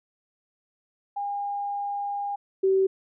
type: tone pair in turn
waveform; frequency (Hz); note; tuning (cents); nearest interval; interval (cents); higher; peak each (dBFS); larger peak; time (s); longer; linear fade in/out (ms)
sine; 810 / 383.4; G#5 / G4; -43 / -38; octave + minor second; 1295; first; -27 / -18; second; 1.16-2.36 / 2.63-2.87; first; 10
effects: none